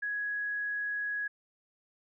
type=tone; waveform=sine; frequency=1669 Hz; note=G#6; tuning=8 cents sharp; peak=-31 dBFS; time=0.02-1.28 s; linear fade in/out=10 ms; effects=none